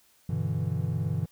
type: chord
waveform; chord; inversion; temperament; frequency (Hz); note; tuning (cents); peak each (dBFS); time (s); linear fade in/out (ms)
triangle; E minor seventh; first; equal; 98 / 123.47 / 146.83 / 164.81; G2 / B2 / D3 / E3; 0 / 0 / 0 / 0; -30; 0.29-1.26; 5
effects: white hiss -63 dBFS RMS until 1.31 s